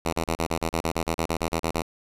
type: tone bursts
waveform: 5% pulse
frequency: 82.41 Hz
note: E2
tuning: in tune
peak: -12 dBFS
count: 16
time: 0.05-1.821 s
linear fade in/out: 5 ms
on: 76 ms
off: 37 ms
effects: resampled to 32000 Hz